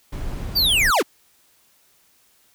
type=noise; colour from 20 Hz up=brown; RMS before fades=-28 dBFS; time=0.12-0.91 s; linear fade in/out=10 ms
type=linear sweep; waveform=square; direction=down; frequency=4813 to 192.3 Hz; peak=-16 dBFS; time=0.55-1.03 s; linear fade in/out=20 ms
effects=white hiss -59 dBFS RMS until 2.54 s